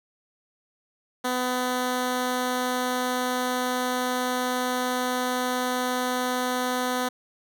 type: tone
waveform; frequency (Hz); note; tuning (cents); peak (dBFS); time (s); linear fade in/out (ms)
10% pulse; 251.1; B3; +29; -16; 1.24-7.09; 10
effects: none